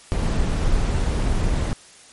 brown noise, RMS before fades -20 dBFS, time 0.12-1.73 s, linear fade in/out 0 ms, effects white hiss -47 dBFS RMS until 2.12 s + MP3 48 kbps

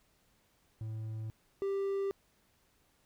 triangle tone pair in turn, 110 / 393.6 Hz, A2 / G4, 0 / +7 cents, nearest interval octave + minor seventh, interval 2207 cents, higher second, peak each -35 / -29 dBFS, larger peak second, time 0.81-1.3 / 1.62-2.11 s, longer neither, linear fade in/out 0 ms, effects pink hiss -71 dBFS RMS until 3.05 s

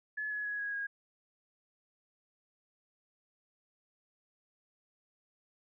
sine tone with pitch steps, 1711 / 1692.3 / 1673.9 / 1655.6 / 1637.5 Hz, A6 / G#6 / G#6 / G#6 / G#6, -49 / +32 / +13 / -6 / -25 cents, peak -34 dBFS, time 0.17-0.87 s, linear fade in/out 10 ms, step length 140 ms, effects none

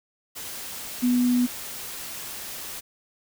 sine tone in noise, 246.3 Hz, B3, 5 cents flat, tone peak -18 dBFS, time 1.02-1.47 s, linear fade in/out 20 ms, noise white, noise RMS -36 dBFS, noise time 0.35-2.81 s, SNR +15 dB, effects none

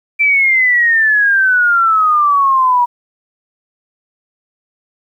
sine exponential sweep, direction down, 2349 to 958 Hz, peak -8 dBFS, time 0.19-2.86 s, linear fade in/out 20 ms, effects 8-bit

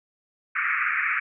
white band-pass noise, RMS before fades -25 dBFS, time 0.55-1.2 s, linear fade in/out 10 ms, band 1200 to 2400 Hz, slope 96 dB/octave, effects none

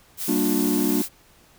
blue noise, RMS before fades -29 dBFS, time 0.17-1.09 s, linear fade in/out 50 ms
triangle chord, G minor seventh, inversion none, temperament equal with one note detuned, 196 / 233.1 / 293.7 / 357.6 Hz, G3 / Bb3 / D4 / F4, 0 / 0 / 0 / +41 cents, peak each -25 / -23 / -21 / -25 dBFS, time 0.28-1.02 s, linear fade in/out 5 ms
effects pink hiss -55 dBFS RMS until 1.58 s

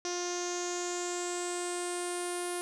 sawtooth tone with low-pass filter sweep, 353.4 Hz, F4, 21 cents sharp, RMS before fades -35 dBFS, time 0.05-2.61 s, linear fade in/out 0 ms, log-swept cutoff 5900 to 10000 Hz, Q 7.7, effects none

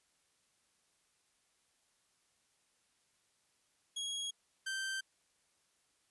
sawtooth tone pair in turn, 3307 / 1560.7 Hz, G#7 / G6, -8 / -8 cents, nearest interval octave + minor second, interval 1300 cents, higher first, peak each -34 / -33 dBFS, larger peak second, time 3.96-4.31 / 4.66-5.01 s, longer neither, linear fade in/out 10 ms, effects white hiss -75 dBFS RMS until 6.1 s + resampled to 24000 Hz

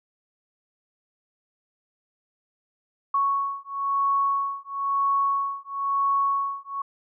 sine beating tone pair, 1108.7 / 1109.7 Hz, C#6 / C#6, 0 / +2 cents, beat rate 1 Hz, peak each -25 dBFS, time 3.14-6.82 s, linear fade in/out 5 ms, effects none

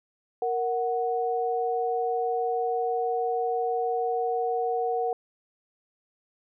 sine tone pair together, 466.2 / 740 Hz, A#4 / F#5, 0 / 0 cents, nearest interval minor sixth, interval 800 cents, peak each -27 dBFS, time 0.42-5.13 s, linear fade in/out 2 ms, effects none

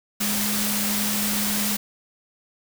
sine tone in noise, 207.7 Hz, G#3, in tune, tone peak -27 dBFS, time 0.2-1.77 s, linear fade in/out 10 ms, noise white, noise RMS -25 dBFS, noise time 0.2-1.77 s, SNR -5 dB, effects none

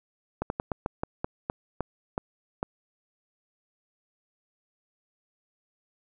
slowing click train, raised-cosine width 1 ms, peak -14 dBFS, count 11, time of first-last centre 0.42-2.629 s, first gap 81 ms, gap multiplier 1.21, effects none

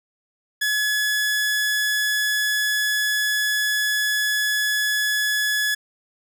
sawtooth tone, 1700 Hz, G#6, 40 cents sharp, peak -16 dBFS, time 0.61-5.75 s, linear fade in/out 10 ms, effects none

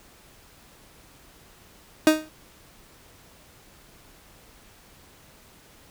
30% pulse tone with exponential decay, 311.3 Hz, D#4, 1 cent sharp, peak -8 dBFS, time 2.07-2.29 s, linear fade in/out 1 ms, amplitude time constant 47 ms, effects pink hiss -53 dBFS RMS until 5.9 s

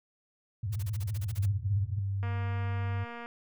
sine tone with vibrato, 101.4 Hz, G#2, 41 cents flat, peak -30 dBFS, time 0.63-1.99 s, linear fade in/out 5 ms, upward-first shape square, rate 15 Hz, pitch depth 170 cents each way
white noise bursts, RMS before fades -46 dBFS, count 11, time 0.72-1.46 s, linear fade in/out 10 ms, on 40 ms, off 30 ms
sine tone, 98.4 Hz, G2, 7 cents sharp, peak -29 dBFS, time 1.31-3.05 s, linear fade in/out 20 ms
click train, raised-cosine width 0.5 ms, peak -28 dBFS, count 244, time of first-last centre 2.23-3.26 s, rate 236 Hz
effects none

